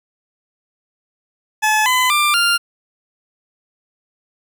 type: tone with pitch steps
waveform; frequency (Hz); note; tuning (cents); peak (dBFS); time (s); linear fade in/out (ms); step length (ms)
20% pulse; 860 / 1011 / 1188.4 / 1397.1; A5 / B5 / D6 / F6; -40 / +40 / +20 / 0; -8; 1.62-2.58; 20; 240
effects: none